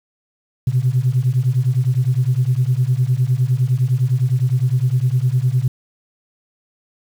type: beating tone pair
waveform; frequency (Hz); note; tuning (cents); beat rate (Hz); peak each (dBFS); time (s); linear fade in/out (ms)
sine; 122.1 / 131.9; B2 / C3; -19 / +14; 9.8; -16; 0.67-5.68; 5
effects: tanh soft clip ceiling -7 dBFS + 7-bit